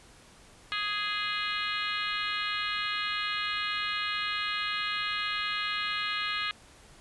harmonic tone, 415.4 Hz, G#4, in tune, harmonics 3 / 4 / 5 / 6 / 7 / 8 / 9 / 10, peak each -35 / -36 / -37 / -38 / -38 / -39 / -40 / -40 dBFS, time 0.72-6.51 s, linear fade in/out 0 ms, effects pink hiss -55 dBFS RMS until 7 s + resampled to 24000 Hz

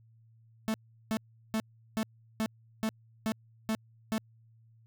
45% pulse tone bursts, 220 Hz, A3, in tune, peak -28 dBFS, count 9, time 0.68-4.18 s, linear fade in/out 0 ms, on 60 ms, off 370 ms, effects added 113 Hz sine -58 dBFS peak until 4.86 s

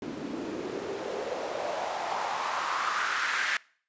white noise with band-pass filter sweep, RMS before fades -32 dBFS, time 0.02-3.57 s, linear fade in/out 2 ms, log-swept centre 250 to 1800 Hz, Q 3.3, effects noise-tail reverb RT60 0.5 s tail -24 dB re dry + resampled to 16000 Hz

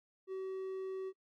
triangle tone, 380 Hz, F#4, 46 cents sharp, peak -36 dBFS, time 0.27-1.13 s, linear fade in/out 50 ms, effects noise-tail reverb RT60 0.1 s tail -22 dB re dry

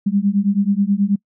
sine beating tone pair, 196 / 205.3 Hz, G3 / G#3, 0 / -20 cents, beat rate 9.3 Hz, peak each -17 dBFS, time 0.06-1.16 s, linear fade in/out 10 ms, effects noise-tail reverb RT60 0.1 s tail -26 dB re dry

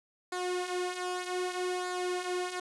sawtooth tone with flanger, 362 Hz, F#4, 38 cents flat, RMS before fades -34 dBFS, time 0.32-2.6 s, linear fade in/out 5 ms, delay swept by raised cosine 0.34 to 6.04 ms, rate 0.64 Hz, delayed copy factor -0.6, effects resampled to 24000 Hz + 9-bit

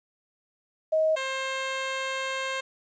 sine / 10% pulse tone pair in turn, 631 / 530.6 Hz, D#5 / C5, +24 / +24 cents, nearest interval minor third, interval 300 cents, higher first, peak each -20 dBFS, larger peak neither, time 0.92-1.16 / 1.16-2.61 s, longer second, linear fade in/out 10 ms, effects resampled to 16000 Hz + 10-bit

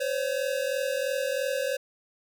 square tone pair together, 516 / 559 Hz, C5 / C#5, -24 / +14 cents, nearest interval minor second, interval 138 cents, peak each -30 / -30 dBFS, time 0-1.77 s, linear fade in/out 10 ms, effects none

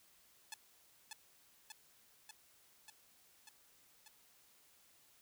5% pulse tone with echo, 863 Hz, A5, 34 cents flat, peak -32 dBFS, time 0.52-0.54 s, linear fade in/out 2 ms, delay 590 ms, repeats 6, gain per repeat -2 dB, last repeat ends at 4.08 s, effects white hiss -68 dBFS RMS until 5.21 s

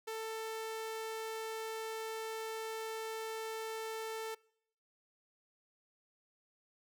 sawtooth tone, 443.8 Hz, A4, 15 cents sharp, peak -35 dBFS, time 0.07-4.35 s, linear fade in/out 10 ms, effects noise-tail reverb RT60 0.7 s tail -24 dB re dry

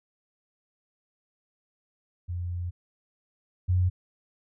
sine tone pair in turn, 88 / 90.79 Hz, F2 / F#2, +14 / -32 cents, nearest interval minor second, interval 54 cents, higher second, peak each -29 / -20 dBFS, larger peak second, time 2.28-2.71 / 3.68-3.9 s, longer first, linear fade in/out 20 ms, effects none

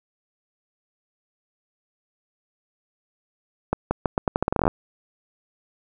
accelerating click train, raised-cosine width 1 ms, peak -6 dBFS, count 16, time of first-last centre 3.73-4.679 s, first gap 180 ms, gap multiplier 0.82, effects none

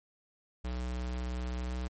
square tone with pitch glide, 61.74 to 62.31 Hz, B1 to B1, 0 to +16 cents, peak -34 dBFS, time 0.64-1.88 s, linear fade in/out 10 ms, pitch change +16 cents, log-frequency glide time 1.67-1.73 s, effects MP3 32 kbps

